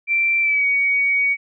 sine tone with pitch glide, 2349 to 2248 Hz, D7 to C#7, 0 to +24 cents, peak -15 dBFS, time 0.07-1.37 s, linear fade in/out 50 ms, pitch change -76 cents, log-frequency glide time 0.41-0.66 s, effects none

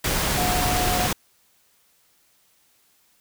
sine tone in noise, 724 Hz, F#5, 38 cents flat, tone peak -25 dBFS, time 0.37-1.07 s, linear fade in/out 5 ms, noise pink, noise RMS -23 dBFS, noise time 0.04-1.13 s, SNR -5 dB, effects white hiss -62 dBFS RMS until 3.2 s

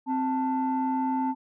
sine tone pair together, 261.5 / 884 Hz, C4 / A5, -1 / +8 cents, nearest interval octave + major sixth, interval 2109 cents, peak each -25 / -26 dBFS, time 0.06-1.35 s, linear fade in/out 50 ms, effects tanh soft clip ceiling -19 dBFS

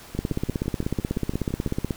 two click trains, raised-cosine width 3 ms, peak -11 / -19 dBFS, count 29 / 10, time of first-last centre 0.19-1.908 / 0.15-1.675 s, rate 16.3 / 5.9 Hz, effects pink hiss -45 dBFS RMS until 1.96 s

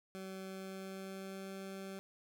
20% pulse tone with pitch glide, 190.4 to 193.17 Hz, F#3 to G3, +50 to -25 cents, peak -39 dBFS, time 0.15-1.99 s, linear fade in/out 0 ms, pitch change +25 cents, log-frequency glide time 0.41-1.55 s, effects none

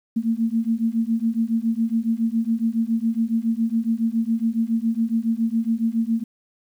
sine beating tone pair, 224 / 231.2 Hz, A3 / A#3, +31 / -14 cents, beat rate 7.2 Hz, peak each -22 dBFS, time 0.16-6.24 s, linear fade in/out 10 ms, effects 9-bit

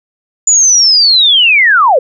sine linear sweep, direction down, 7040 to 466.2 Hz, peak -4 dBFS, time 0.47-1.99 s, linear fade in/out 5 ms, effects none

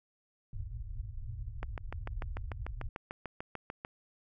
pink low-pass noise, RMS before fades -40 dBFS, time 0.53-2.89 s, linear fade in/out 5 ms, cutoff 120 Hz, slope 96 dB/octave
click train, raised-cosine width 0.5 ms, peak -24 dBFS, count 16, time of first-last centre 1.63-3.849 s, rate 6.76 Hz
effects none

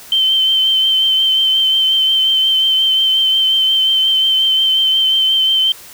sine tone with vibrato, 3100 Hz, G7, 20 cents flat, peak -10 dBFS, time 0.12-5.72 s, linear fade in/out 2 ms, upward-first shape sine, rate 5.6 Hz, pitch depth 21 cents each way, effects white hiss -37 dBFS RMS until 5.93 s

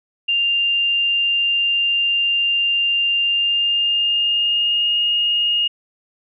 sine tone with pitch glide, 2794 to 2853 Hz, F7 to F7, 0 to +36 cents, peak -15 dBFS, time 0.28-5.68 s, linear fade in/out 10 ms, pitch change +36 cents, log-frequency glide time 3.21-5.01 s, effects none

